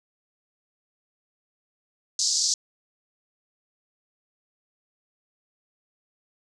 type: band-pass noise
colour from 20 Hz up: pink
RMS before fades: -24 dBFS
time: 2.19-2.54 s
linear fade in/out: 2 ms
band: 4500 to 7300 Hz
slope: 48 dB/octave
effects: none